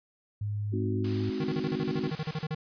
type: tone with pitch glide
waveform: sine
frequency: 103.83 to 104.79 Hz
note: G#2 to G#2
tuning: 0 to +16 cents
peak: -29 dBFS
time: 0.41-1.3 s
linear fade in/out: 5 ms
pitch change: +16 cents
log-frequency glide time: 1.06-1.18 s
type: chord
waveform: sine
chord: Ab dominant seventh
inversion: none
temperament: equal with one note detuned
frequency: 213 / 261.6 / 311.1 / 370 Hz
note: Ab3 / C4 / Eb4 / Gb4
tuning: +44 / 0 / 0 / 0 cents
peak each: -36 / -34 / -37 / -34 dBFS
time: 0.72-2.11 s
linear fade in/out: 20 ms
type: noise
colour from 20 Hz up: white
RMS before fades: -42 dBFS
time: 1.04-2.44 s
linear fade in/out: 5 ms
type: tone bursts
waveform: square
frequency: 155.56 Hz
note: D#3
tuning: in tune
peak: -30 dBFS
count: 15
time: 1.4-2.548 s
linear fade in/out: 5 ms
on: 42 ms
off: 37 ms
effects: resampled to 11025 Hz